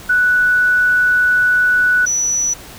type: tone pair in turn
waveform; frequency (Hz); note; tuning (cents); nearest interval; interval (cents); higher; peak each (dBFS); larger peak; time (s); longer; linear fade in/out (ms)
sine; 1480 / 5920; F#6 / F#8; 0 / 0; 2 octaves; 2400; second; -10 / -14; first; 0.09-2.06 / 2.06-2.54; first; 10
effects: pink hiss -36 dBFS RMS until 2.78 s